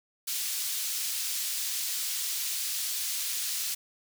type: high-pass noise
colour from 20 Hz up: pink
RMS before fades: -32 dBFS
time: 0.27-3.75 s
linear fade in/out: 10 ms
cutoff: 4200 Hz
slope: 12 dB/octave
effects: none